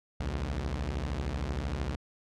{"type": "beating tone pair", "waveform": "sawtooth", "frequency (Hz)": [61.6, 74.6], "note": ["B1", "D2"], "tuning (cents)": [-4, 28], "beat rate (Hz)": 13, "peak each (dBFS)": -30, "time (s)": [0.2, 1.96], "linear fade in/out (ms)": 5, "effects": ["low-pass 6000 Hz 12 dB/octave"]}